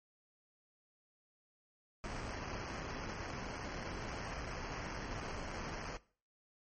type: noise with sample-and-hold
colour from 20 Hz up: pink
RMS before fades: -43 dBFS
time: 2.04-5.97 s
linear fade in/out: 0 ms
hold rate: 3675 Hz
effects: noise-tail reverb RT60 0.4 s tail -19 dB re dry + MP3 32 kbps